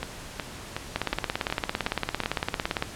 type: two click trains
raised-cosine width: 0.3 ms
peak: -13 / -9 dBFS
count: 7 / 34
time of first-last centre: 0.03-2.236 / 0.96-2.824 s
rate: 2.72 / 17.7 Hz
effects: pink hiss -41 dBFS RMS until 2.95 s + low-pass 10000 Hz 12 dB/octave